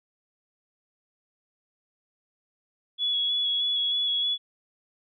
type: tone with vibrato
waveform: sine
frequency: 3378 Hz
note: G#7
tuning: 29 cents sharp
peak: -23 dBFS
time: 2.98-4.38 s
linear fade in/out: 50 ms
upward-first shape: square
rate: 3.2 Hz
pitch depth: 13 cents each way
effects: none